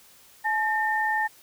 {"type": "tone pair together", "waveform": "sine", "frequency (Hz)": [857, 1811.9], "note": ["A5", "A#6"], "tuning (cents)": [-46, -50], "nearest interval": "octave + minor second", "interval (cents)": 1296, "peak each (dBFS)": -25, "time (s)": [0.44, 1.28], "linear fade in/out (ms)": 20, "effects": ["white hiss -54 dBFS RMS until 1.42 s"]}